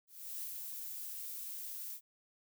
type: noise with ADSR envelope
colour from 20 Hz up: violet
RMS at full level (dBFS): -41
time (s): 0.07-2.01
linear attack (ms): 350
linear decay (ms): 82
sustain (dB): -3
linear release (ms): 75
effects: none